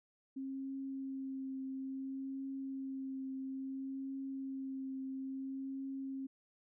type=tone with vibrato; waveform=sine; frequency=267.7 Hz; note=C4; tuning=40 cents sharp; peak=-39 dBFS; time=0.36-6.27 s; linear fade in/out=10 ms; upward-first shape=triangle; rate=0.59 Hz; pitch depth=16 cents each way; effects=none